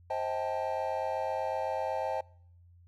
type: chord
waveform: triangle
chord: A half-diminished seventh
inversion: first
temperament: just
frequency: 528 / 633.6 / 792 / 880 Hz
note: C5 / Eb5 / G5 / A5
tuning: +16 / +31 / +18 / 0 cents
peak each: -34 dBFS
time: 0.1-2.21 s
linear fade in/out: 5 ms
effects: noise-tail reverb RT60 0.7 s tail -26 dB re dry + added 87 Hz sine -55 dBFS peak until 2.87 s